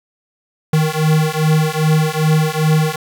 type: beating tone pair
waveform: square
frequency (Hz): 154.8 / 157.3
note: D#3 / D#3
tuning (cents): -9 / +19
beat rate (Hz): 2.5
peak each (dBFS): -16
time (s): 0.73-2.96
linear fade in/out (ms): 5
effects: 7-bit